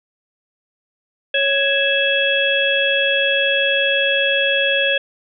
harmonic tone with a mistuned harmonic, 554.4 Hz, C#5, in tune, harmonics 1 / 3 / 5 / 6, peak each -20 / -20 / -20 / -20 dBFS, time 1.34-4.98 s, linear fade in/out 5 ms, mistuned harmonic 5, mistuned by -92 cents, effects none

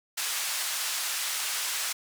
white band-pass noise, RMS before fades -31 dBFS, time 0.17-1.93 s, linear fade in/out 10 ms, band 1000 to 9800 Hz, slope 12 dB/octave, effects none

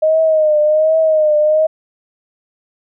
sine tone with vibrato, 621 Hz, D#5, 3 cents flat, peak -9 dBFS, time 0.02-1.67 s, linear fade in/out 10 ms, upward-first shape triangle, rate 1.3 Hz, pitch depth 66 cents each way, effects none

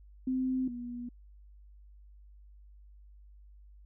sine tone pair in turn, 258.6 / 242.3 Hz, C4 / B3, -20 / -33 cents, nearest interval minor second, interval 113 cents, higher first, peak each -28 / -37 dBFS, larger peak first, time 0.27-0.68 / 0.68-1.09 s, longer neither, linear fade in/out 5 ms, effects added 50 Hz sine -52 dBFS peak until 3.85 s

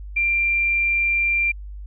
sine tone, 2373 Hz, D7, 17 cents sharp, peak -17 dBFS, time 0.16-1.52 s, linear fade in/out 10 ms, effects added 50 Hz sine -32 dBFS peak until 1.86 s

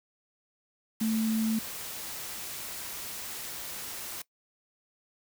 sine tone in noise, 221.5 Hz, A3, 12 cents sharp, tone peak -25 dBFS, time 1.01-1.59 s, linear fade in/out 5 ms, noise white, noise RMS -39 dBFS, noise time 1-4.22 s, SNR +11 dB, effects noise-tail reverb RT60 0.1 s tail -20 dB re dry

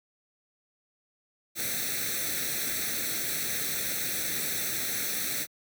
white noise with comb filter, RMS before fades -31 dBFS, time 1.55-5.47 s, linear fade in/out 50 ms, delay 0.5 ms, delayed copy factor +0.8, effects high-pass 100 Hz 12 dB/octave

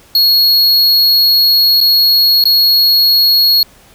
square tone with dropouts, 4323 Hz, C#8, 44 cents flat, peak -7 dBFS, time 0.15-3.63 s, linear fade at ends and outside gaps 2 ms, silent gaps 1.805-1.811 / 2.44-2.454 s, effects pink hiss -44 dBFS RMS until 3.94 s

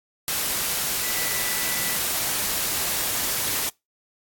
sine tone in noise, 1975.5 Hz, B6, in tune, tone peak -34 dBFS, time 1.03-1.96 s, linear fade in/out 0 ms, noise white, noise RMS -25 dBFS, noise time 0.28-3.69 s, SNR -12 dB, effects noise-tail reverb RT60 0.2 s tail -24 dB re dry + AAC 64 kbps

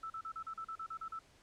sine tone bursts, 1318.5 Hz, E6, in tune, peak -40 dBFS, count 11, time 0.03-1.191 s, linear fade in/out 5 ms, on 71 ms, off 38 ms, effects pink hiss -65 dBFS RMS until 1.42 s + low-pass 8000 Hz 12 dB/octave

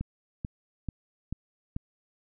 click train, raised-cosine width 5 ms, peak -20 dBFS, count 5, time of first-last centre 0.01-1.764 s, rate 2.28 Hz, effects none

